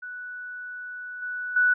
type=tone with level steps; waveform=sine; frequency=1480 Hz; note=F#6; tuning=in tune; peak=-34 / -29 / -17 dBFS; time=0.02-1.74 s; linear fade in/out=10 ms; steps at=1.22 / 1.56 s; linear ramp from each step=5 ms; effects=none